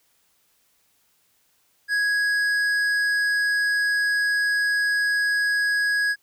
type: tone with tanh clipping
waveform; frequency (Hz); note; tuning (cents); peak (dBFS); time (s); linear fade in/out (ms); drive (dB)
sine; 1661.2; G#6; 0; -21; 1.88-6.16; 50; 10
effects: white hiss -65 dBFS RMS until 6.22 s